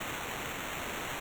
white noise with sample-and-hold, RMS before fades -38 dBFS, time 0-1.2 s, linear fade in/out 10 ms, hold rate 4900 Hz, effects none

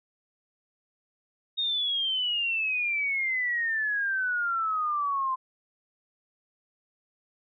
sine exponential sweep, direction down, 3729 to 1033 Hz, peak -25 dBFS, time 1.57-5.36 s, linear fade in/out 20 ms, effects none

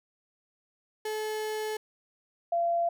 35% pulse / sine tone pair in turn, 430.9 / 684 Hz, A4 / F5, -36 / -36 cents, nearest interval minor sixth, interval 800 cents, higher second, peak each -29 / -24 dBFS, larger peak second, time 1.05-1.77 / 2.52-2.89 s, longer first, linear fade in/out 5 ms, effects none

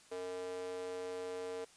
square tone with high-pass filter, 91.3 Hz, F#2, 23 cents flat, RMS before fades -42 dBFS, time 0.11-1.65 s, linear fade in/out 10 ms, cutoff 470 Hz, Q 4.5, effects white hiss -62 dBFS RMS until 1.76 s + resampled to 22050 Hz

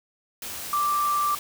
sine tone in noise, 1174.7 Hz, D6, in tune, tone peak -21 dBFS, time 0.73-1.35 s, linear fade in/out 2 ms, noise white, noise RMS -35 dBFS, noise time 0.42-1.39 s, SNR +11 dB, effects none

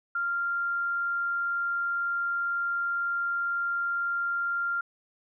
sine tone, 1391 Hz, F6, 7 cents flat, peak -26 dBFS, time 0.15-4.81 s, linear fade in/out 5 ms, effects none

